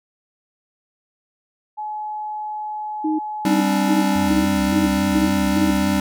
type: tone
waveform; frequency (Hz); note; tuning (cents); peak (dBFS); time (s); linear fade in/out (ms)
sine; 850; G#5; +40; -25; 1.77-4.29; 20
type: tone bursts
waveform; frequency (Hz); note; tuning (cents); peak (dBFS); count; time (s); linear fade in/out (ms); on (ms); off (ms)
sine; 311.1; D#4; 0; -18; 7; 3.04-5.71; 10; 150; 270
type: chord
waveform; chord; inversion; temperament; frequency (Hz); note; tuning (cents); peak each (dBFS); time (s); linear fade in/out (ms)
square; G suspended fourth; none; equal with one note detuned; 196 / 261.6 / 296.7; G3 / C4 / D4; 0 / 0 / +18; -20 / -25 / -23; 3.45-6; 2
type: tone with vibrato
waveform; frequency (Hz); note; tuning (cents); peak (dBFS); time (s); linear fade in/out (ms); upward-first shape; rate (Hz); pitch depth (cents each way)
sine; 78.8; D#2; +23; -28; 4.15-6; 10; sine; 3.6; 270
effects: none